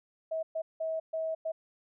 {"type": "tone bursts at uneven times", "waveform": "sine", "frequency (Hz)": 643, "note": "E5", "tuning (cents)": -43, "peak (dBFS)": -30, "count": 5, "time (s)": [[0.31, 0.43], [0.55, 0.62], [0.8, 1], [1.13, 1.35], [1.45, 1.52]], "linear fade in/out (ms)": 10, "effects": []}